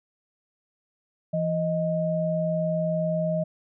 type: tone pair together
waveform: sine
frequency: 167.42 / 625 Hz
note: E3 / D#5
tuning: +27 / +8 cents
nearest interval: octave + major seventh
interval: 2281 cents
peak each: -26 / -25 dBFS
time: 1.33-3.44 s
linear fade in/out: 10 ms
effects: none